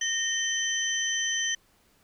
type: tone cluster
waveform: sine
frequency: 1842 / 3096 / 6040 Hz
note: A#6 / G7 / F#8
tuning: -21 / -22 / +35 cents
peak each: -30 dBFS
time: 0.01-1.55 s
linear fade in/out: 5 ms
effects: pink hiss -64 dBFS RMS until 2.03 s